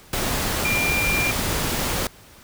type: tone in noise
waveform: sine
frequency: 2386 Hz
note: D7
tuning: 27 cents sharp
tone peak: -21 dBFS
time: 0.65-1.31 s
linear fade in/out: 2 ms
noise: pink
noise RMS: -24 dBFS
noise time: 0.13-2.07 s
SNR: 0 dB
effects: pink hiss -48 dBFS RMS until 2.43 s